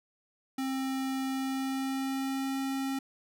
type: tone with pitch glide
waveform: square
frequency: 265.5 to 269.4 Hz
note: C4 to C#4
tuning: +25 to -49 cents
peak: -31 dBFS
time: 0.58-2.99 s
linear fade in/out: 5 ms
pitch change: +26 cents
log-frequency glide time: 1.25-2.58 s
effects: none